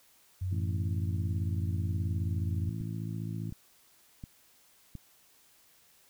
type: tone with pitch glide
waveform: sine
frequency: 92.5 to 90.34 Hz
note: F#2 to F#2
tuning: 0 to -41 cents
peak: -30 dBFS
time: 0.41-2.7 s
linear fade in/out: 10 ms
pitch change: -41 cents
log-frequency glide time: 0.71-2.55 s
type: harmonic tone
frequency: 55 Hz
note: A1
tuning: in tune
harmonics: 2 / 3 / 4 / 5 / 6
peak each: -36 / -38 / -44 / -47 / -48 dBFS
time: 0.51-3.51 s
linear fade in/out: 10 ms
type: click train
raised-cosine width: 5 ms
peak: -29 dBFS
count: 4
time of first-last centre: 2.81-4.953 s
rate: 1.4 Hz
effects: white hiss -63 dBFS RMS until 6.09 s